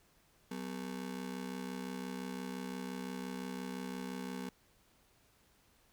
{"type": "ring-modulated tone", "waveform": "35% pulse", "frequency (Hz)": 220, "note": "A3", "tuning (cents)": 0, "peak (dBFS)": -35, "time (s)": [0.51, 4.49], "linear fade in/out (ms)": 2, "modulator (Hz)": 32.9, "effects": ["pink hiss -69 dBFS RMS until 5.92 s"]}